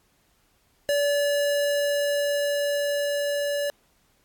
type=tone with level ramp; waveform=square; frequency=575 Hz; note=D5; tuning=37 cents flat; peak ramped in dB=-21 to -25 dBFS; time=0.89-3.7 s; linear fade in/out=0 ms; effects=pink hiss -65 dBFS RMS until 4.24 s + AAC 64 kbps